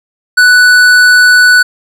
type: tone with tanh clipping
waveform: sine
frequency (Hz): 1485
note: F#6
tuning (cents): +6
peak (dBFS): -4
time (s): 0.37-1.63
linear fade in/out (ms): 10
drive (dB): 14
effects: none